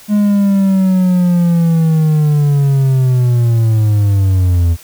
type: linear sweep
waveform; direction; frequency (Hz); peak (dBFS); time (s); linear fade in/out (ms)
triangle; down; 209.6 to 82.41; -6; 0.08-4.77; 50
effects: white hiss -39 dBFS RMS until 4.83 s